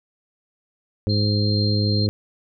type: harmonic tone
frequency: 103.83 Hz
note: G#2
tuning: in tune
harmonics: 1 / 2 / 3 / 4 / 5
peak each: -19 / -25 / -29 / -31 / -33 dBFS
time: 1.07-2.09 s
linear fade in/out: 0 ms
type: tone with tremolo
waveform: sine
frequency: 4186 Hz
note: C8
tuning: in tune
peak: -24 dBFS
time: 1.09-2.07 s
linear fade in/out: 10 ms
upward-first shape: triangle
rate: 2.4 Hz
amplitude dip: 25%
effects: none